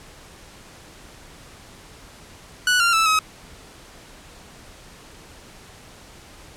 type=tone with pitch steps; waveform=sawtooth; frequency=1477 / 1386 / 1317 / 1274 Hz; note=F#6 / F6 / E6 / D#6; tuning=-3 / -14 / -2 / +41 cents; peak=-12 dBFS; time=2.67-3.19 s; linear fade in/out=2 ms; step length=130 ms; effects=pink hiss -45 dBFS RMS until 6.56 s + low-pass 10000 Hz 12 dB/octave